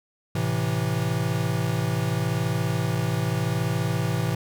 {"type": "chord", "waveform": "square", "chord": "A minor", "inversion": "none", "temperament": "equal", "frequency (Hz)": [110, 130.81, 164.81], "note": ["A2", "C3", "E3"], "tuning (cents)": [0, 0, 0], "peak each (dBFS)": -28, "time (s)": [0.35, 4.35], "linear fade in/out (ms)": 5, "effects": []}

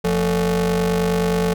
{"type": "ring-modulated tone", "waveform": "40% pulse", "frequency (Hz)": 133.1, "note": "C3", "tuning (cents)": 30, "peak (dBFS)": -13, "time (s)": [0.04, 1.54], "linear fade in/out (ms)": 10, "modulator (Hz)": 308, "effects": []}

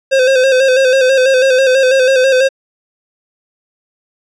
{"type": "tone with vibrato", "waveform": "square", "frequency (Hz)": 523.3, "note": "C5", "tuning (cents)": 0, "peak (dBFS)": -8, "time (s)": [0.11, 2.49], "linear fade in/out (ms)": 20, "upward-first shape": "square", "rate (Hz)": 6.1, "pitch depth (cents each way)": 44, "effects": ["low-pass 6000 Hz 12 dB/octave"]}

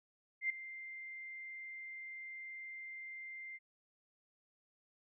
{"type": "tone with ADSR envelope", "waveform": "sine", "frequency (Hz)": 2093, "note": "C7", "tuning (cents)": 0, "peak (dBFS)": -30, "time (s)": [0.41, 3.59], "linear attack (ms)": 88, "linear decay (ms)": 6, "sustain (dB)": -15, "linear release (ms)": 35, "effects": []}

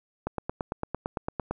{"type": "click train", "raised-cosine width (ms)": 1, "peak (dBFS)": -15, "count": 12, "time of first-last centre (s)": [0.27, 1.51], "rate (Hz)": 8.87, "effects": []}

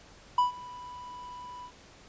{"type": "tone with ADSR envelope", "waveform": "triangle", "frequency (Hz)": 987.8, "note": "B5", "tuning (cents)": 0, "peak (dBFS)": -17, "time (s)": [0.38, 1.72], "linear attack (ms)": 4, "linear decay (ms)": 130, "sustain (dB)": -22, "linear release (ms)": 74, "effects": ["pink hiss -54 dBFS RMS until 2.08 s", "resampled to 16000 Hz"]}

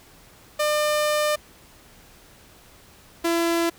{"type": "tone pair in turn", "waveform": "sawtooth", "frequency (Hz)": [600, 336.7], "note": ["D5", "E4"], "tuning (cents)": [37, 37], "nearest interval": "minor seventh", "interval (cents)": 1000, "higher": "first", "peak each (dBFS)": -16, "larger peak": "neither", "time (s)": [[0.59, 1.36], [3.24, 3.7]], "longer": "first", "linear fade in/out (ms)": 10, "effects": ["pink hiss -51 dBFS RMS until 3.78 s"]}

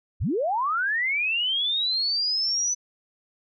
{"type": "linear sweep", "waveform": "sine", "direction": "up", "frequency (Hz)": [41.45, 6030], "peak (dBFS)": -22, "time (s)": [0.2, 2.75], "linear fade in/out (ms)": 20, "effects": []}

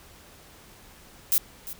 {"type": "noise with echo", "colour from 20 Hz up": "violet", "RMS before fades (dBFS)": -21, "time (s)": [1.32, 1.38], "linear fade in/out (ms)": 0, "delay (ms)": 350, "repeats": 1, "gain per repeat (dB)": -15, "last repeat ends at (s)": 1.73, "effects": ["pink hiss -51 dBFS RMS until 1.79 s"]}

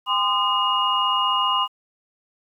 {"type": "tone cluster", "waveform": "sine", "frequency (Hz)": [798, 1028, 1221, 2863], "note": ["G5", "C6", "D#6", "F7"], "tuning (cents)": [31, -31, -33, 42], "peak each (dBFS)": [-30, -21, -25, -23], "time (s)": [0.06, 1.68], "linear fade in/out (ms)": 50, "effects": ["9-bit"]}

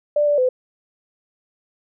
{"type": "tone with pitch steps", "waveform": "sine", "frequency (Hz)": [590, 584, 508], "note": ["D5", "D5", "B4"], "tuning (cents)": [8, -10, 49], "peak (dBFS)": -14, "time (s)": [0.16, 0.49], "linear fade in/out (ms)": 5, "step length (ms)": 110, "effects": []}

